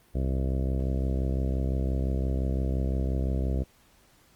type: harmonic tone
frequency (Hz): 65.8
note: C2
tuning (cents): +10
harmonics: 1 / 2 / 3 / 4 / 5 / 6 / 7 / 8 / 9 / 10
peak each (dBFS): -26 / -32 / -36 / -38 / -40 / -42 / -43 / -44 / -45 / -46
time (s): 0.14-3.64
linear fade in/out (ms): 20
effects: pink hiss -61 dBFS RMS until 4.35 s + Opus 32 kbps